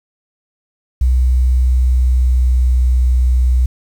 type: tone with pitch glide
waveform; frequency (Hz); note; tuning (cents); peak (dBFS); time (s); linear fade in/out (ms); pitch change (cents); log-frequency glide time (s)
sine; 63 to 62.35; B1 to B1; +35 to +17; -9; 1.01-3.66; 5; -18; 1.64-2.79
effects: 7-bit